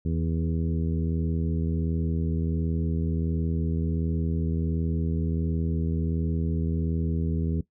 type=harmonic tone with a mistuned harmonic; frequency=81.4 Hz; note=E2; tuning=21 cents flat; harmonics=1 / 2 / 3 / 4 / 5 / 6; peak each=-27 / -28 / -33 / -38 / -39 / -47 dBFS; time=0.05-7.61 s; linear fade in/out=5 ms; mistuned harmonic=5; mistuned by=+16 cents; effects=noise-tail reverb RT60 0.1 s tail -17 dB re dry